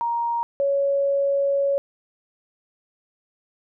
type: tone pair in turn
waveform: sine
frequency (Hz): 938 / 557.7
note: A#5 / C#5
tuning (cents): +11 / +10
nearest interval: major sixth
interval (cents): 901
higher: first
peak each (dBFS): -21 / -18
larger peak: second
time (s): 0.01-0.43 / 0.6-1.78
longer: second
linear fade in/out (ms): 0
effects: none